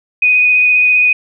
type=tone with vibrato; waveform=sine; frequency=2489 Hz; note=D#7; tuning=in tune; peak=-7 dBFS; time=0.22-1.13 s; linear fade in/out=5 ms; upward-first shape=sine; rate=15 Hz; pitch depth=15 cents each way; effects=none